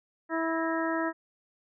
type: harmonic tone with a mistuned harmonic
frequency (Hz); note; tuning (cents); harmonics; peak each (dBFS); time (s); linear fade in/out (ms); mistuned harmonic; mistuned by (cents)
326.6; E4; -16; 1 / 2 / 3 / 4 / 5 / 6; -30 / -33 / -35 / -36 / -37 / -38; 0.29-1.13; 50; 6; -85
effects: none